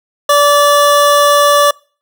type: tone pair together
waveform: square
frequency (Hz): 579 / 1158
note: D5 / D6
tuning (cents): -25 / -25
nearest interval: octave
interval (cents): 1200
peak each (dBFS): -10 / -10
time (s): 0.29-1.71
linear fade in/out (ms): 5
effects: noise-tail reverb RT60 0.4 s tail -25 dB re dry